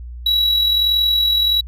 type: tone with amplitude modulation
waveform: triangle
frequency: 3900 Hz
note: B7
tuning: 23 cents flat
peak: -10 dBFS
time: 0.26-1.61 s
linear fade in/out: 5 ms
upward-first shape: sine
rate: 41.4 Hz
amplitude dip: 40%
effects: added 60 Hz sine -29 dBFS peak until 1.67 s